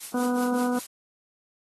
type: noise with tremolo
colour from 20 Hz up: blue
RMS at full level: -34 dBFS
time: 0-0.87 s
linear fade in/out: 10 ms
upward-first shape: triangle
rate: 5.3 Hz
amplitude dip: 90%
type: harmonic tone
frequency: 246.9 Hz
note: B3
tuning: in tune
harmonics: 1 / 2 / 3 / 4 / 5 / 6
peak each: -24 / -30 / -34 / -36 / -38 / -40 dBFS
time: 0.14-0.79 s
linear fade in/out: 5 ms
effects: AAC 32 kbps